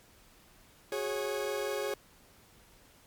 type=chord; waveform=40% pulse; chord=F# suspended second; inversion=none; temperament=equal with one note detuned; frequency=370 / 415.3 / 548.3 Hz; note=F#4 / G#4 / C#5; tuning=0 / 0 / -19 cents; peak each=-39 / -34 / -35 dBFS; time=0.92-1.94 s; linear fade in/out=2 ms; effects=pink hiss -60 dBFS RMS until 3.06 s + MP3 96 kbps